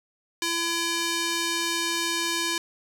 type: tone with band-pass filter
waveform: square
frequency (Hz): 337.1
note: E4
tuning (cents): +39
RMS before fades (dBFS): -27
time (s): 0.42-2.58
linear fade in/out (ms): 2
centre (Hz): 4900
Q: 0.7
effects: none